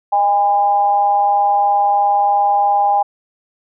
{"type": "tone with amplitude modulation", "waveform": "sine", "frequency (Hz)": 812, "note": "G#5", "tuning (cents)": -39, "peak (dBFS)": -8, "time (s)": [0.12, 3.03], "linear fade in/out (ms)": 10, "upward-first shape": "sine", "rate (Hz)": 199, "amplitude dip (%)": 60, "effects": []}